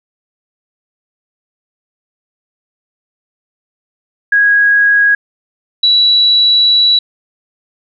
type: tone pair in turn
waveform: sine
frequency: 1651 / 3927 Hz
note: G#6 / B7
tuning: -11 / -11 cents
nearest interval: octave + minor third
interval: 1500 cents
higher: second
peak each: -6 dBFS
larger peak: neither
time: 4.32-5.15 / 5.83-6.99 s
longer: second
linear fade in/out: 5 ms
effects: none